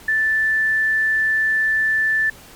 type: tone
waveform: sine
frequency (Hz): 1760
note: A6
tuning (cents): 0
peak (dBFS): -15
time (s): 0.08-2.3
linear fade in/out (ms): 5
effects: pink hiss -43 dBFS RMS until 2.55 s + MP3 96 kbps